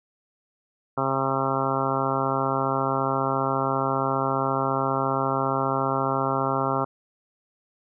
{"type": "harmonic tone", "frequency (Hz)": 134.7, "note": "C#3", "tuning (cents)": -49, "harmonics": [1, 2, 3, 4, 5, 6, 7, 8, 9, 10], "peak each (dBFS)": [-31, -31, -31, -31, -31, -31, -31, -31, -31, -31], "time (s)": [0.97, 6.85], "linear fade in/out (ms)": 10, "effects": []}